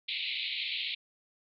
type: band-pass noise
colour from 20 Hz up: white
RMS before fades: -35 dBFS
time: 0.08-0.95 s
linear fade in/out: 10 ms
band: 2100 to 4200 Hz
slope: 96 dB/octave
effects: none